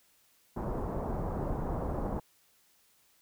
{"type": "low-pass noise", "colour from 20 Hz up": "pink", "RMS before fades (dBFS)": -34, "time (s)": [0.56, 2.2], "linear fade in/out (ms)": 10, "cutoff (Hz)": 1000, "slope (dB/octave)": 24, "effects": ["white hiss -67 dBFS RMS until 3.21 s"]}